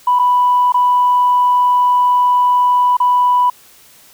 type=tone with dropouts; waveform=sine; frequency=987.8 Hz; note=B5; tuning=in tune; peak=-8 dBFS; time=0.07-3.5 s; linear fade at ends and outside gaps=5 ms; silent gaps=0.19-0.194 / 0.722-0.742 / 2.969-3.001 s; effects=tanh soft clip ceiling -4 dBFS + white hiss -45 dBFS RMS until 4.13 s